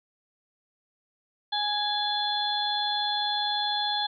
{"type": "harmonic tone with a mistuned harmonic", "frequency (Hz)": 830.6, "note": "G#5", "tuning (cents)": 0, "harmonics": [1, 2, 4, 5], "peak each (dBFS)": [-29, -36, -29, -32], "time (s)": [1.52, 4.07], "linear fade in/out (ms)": 10, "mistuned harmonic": 4, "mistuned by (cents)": 59, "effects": []}